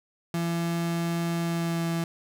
35% pulse tone with pitch glide, 168.9 to 167.06 Hz, E3 to E3, +42 to +23 cents, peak -24 dBFS, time 0.34-2.04 s, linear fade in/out 2 ms, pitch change -19 cents, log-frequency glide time 1.41-1.86 s, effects none

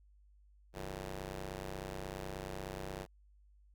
10% pulse ring-modulated tone, 96.5 Hz, G2, 27 cents flat, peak -30 dBFS, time 0.73-3.07 s, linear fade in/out 50 ms, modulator 256 Hz, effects added 50 Hz sine -61 dBFS peak until 3.74 s

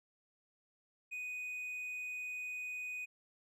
triangle tone, 2489 Hz, D#7, in tune, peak -38 dBFS, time 1.11-3.06 s, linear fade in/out 20 ms, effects none

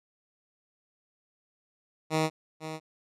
10% pulse tone with echo, 157.6 Hz, D#3, 23 cents sharp, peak -16 dBFS, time 2.1-2.3 s, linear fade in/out 50 ms, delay 500 ms, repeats 1, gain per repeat -11 dB, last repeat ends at 2.8 s, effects low-pass 9000 Hz 12 dB/octave

